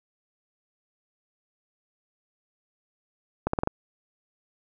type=accelerating click train; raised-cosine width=1 ms; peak=-10 dBFS; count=5; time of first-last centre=3.47-3.674 s; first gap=64 ms; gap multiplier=0.85; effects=none